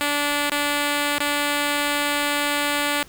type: tone with dropouts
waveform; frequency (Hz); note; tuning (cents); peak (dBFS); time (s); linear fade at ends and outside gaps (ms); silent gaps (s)
5% pulse; 290.4; D4; -19; -9; 0.01-3.03; 0; 0.496-0.518 / 1.181-1.202
effects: pink hiss -48 dBFS RMS until 3.08 s